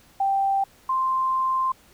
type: tone pair in turn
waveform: sine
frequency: 784 / 1046.5 Hz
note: G5 / C6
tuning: 0 / 0 cents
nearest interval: perfect fourth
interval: 500 cents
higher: second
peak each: -19 / -20 dBFS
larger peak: first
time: 0.2-0.64 / 0.89-1.72 s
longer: second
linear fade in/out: 5 ms
effects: pink hiss -55 dBFS RMS until 1.93 s